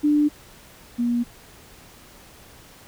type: tone pair in turn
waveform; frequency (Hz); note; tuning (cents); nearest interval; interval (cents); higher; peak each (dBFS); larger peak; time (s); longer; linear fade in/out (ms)
sine; 296.3 / 239; D4 / A#3; +15 / +43; major third; 372; first; -15 / -19; first; 0.03-0.29 / 0.98-1.24; neither; 20
effects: pink hiss -48 dBFS RMS until 2.87 s